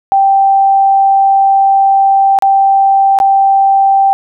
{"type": "tone with dropouts", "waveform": "sine", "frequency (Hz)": 783, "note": "G5", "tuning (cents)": -2, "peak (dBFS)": -5, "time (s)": [0.12, 4.13], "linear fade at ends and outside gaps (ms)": 0, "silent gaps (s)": [[2.388, 2.423], [3.188, 3.201]], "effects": []}